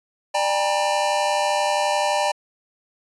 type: tone cluster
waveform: square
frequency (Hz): 595 / 800 / 891 / 963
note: D5 / G5 / A5 / B5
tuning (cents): +22 / +35 / +22 / -44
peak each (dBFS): -24 / -24 / -28 / -27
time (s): 0.34-2.32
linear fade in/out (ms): 10
effects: resampled to 22050 Hz